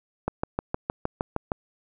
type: click train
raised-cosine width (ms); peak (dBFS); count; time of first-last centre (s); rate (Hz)
1; -11; 9; 0.28-1.518; 6.46
effects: none